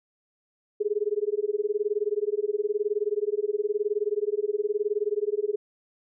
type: tone with tremolo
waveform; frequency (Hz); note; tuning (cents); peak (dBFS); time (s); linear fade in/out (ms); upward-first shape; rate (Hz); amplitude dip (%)
sine; 416.7; G#4; +6; -20; 0.8-5.56; 10; sine; 19; 100
effects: none